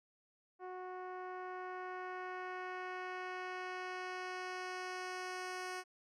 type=tone with low-pass filter sweep; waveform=10% pulse; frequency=367.4 Hz; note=F#4; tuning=12 cents flat; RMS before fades=-44 dBFS; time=0.59-5.84 s; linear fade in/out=50 ms; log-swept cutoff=840 to 8900 Hz; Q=0.81; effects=none